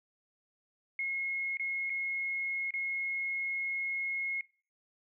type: tone with dropouts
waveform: sine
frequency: 2164 Hz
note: C#7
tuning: 42 cents flat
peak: -31 dBFS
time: 0.99-4.41 s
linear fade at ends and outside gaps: 2 ms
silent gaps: 1.571-1.596 / 1.897-1.901 / 2.707-2.738 s
effects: noise-tail reverb RT60 0.4 s tail -22 dB re dry